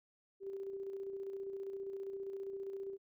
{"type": "tone with tremolo", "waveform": "sine", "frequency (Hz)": 391.4, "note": "G4", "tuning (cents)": -3, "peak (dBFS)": -39, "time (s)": [0.4, 2.98], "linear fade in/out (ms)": 50, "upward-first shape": "square", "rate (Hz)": 15, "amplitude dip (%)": 35, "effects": []}